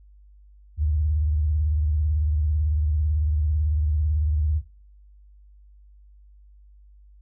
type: tone with vibrato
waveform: sine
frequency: 75.8 Hz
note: D#2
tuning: 45 cents flat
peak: -19 dBFS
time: 0.77-4.62 s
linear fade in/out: 50 ms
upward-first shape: triangle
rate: 18 Hz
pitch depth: 150 cents each way
effects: noise-tail reverb RT60 0.4 s tail -19 dB re dry + added 50 Hz sine -48 dBFS peak until 7.21 s